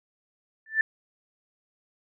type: tone with exponential growth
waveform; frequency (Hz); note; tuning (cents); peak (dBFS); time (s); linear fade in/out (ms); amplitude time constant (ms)
sine; 1767; A6; +7; -15; 0.66-0.81; 2; 32
effects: none